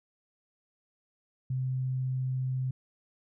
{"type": "tone", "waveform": "sine", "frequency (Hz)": 129.6, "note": "C3", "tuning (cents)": -16, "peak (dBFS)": -28, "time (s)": [1.5, 2.71], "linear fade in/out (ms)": 5, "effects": []}